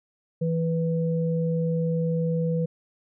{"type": "tone pair together", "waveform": "sine", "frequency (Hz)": [164.61, 493.9], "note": ["E3", "B4"], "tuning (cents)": [-2, 0], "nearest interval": "octave + perfect fifth", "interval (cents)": 1902, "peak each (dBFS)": [-23, -28], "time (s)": [0.41, 2.66], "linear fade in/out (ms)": 10, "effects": []}